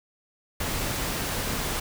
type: noise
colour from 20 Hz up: pink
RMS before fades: -29 dBFS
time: 0.6-1.8 s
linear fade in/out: 5 ms
effects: none